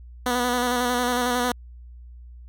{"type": "tone with vibrato", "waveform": "10% pulse", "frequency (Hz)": 246, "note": "B3", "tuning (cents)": -7, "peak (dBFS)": -13, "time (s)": [0.26, 1.52], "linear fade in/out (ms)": 2, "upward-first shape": "square", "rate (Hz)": 11, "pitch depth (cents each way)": 25, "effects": ["added 60 Hz sine -40 dBFS peak until 2.48 s"]}